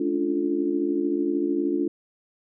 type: tone cluster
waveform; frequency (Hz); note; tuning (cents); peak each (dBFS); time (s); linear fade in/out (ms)
sine; 214.6 / 277.6 / 290.8 / 347 / 436; A3 / C#4 / D4 / F4 / A4; -43 / +3 / -17 / -11 / -16; -34 / -34 / -25 / -25 / -34; 0-1.88; 5
effects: none